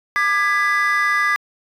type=chord; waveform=triangle; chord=G# diminished; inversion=second; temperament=just; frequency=1196.1 / 1661.2 / 1993.5 Hz; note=D6 / G#6 / B6; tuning=+31 / 0 / +16 cents; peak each=-17 dBFS; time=0.16-1.36 s; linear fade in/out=0 ms; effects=tanh soft clip ceiling -9 dBFS